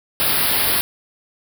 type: band-stop noise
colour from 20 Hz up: white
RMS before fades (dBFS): -18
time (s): 0.2-0.81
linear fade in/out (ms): 0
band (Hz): 5100 to 9500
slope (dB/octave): 96
effects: none